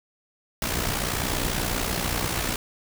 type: noise with amplitude modulation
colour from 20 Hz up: pink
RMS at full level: -24 dBFS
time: 0.62-2.56 s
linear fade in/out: 2 ms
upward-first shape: sine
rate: 60.5 Hz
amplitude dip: 60%
effects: none